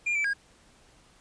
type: tone with pitch steps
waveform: triangle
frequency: 2405 / 2317 / 1630 Hz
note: D7 / D7 / G#6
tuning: +41 / -24 / -33 cents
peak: -23 dBFS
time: 0.06-0.336 s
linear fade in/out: 10 ms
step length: 92 ms
effects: pink hiss -59 dBFS RMS until 1.2 s + resampled to 22050 Hz